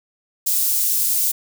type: high-pass noise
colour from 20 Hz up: white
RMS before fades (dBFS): -19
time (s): 0.46-1.32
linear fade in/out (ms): 10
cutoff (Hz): 7400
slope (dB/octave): 12
effects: none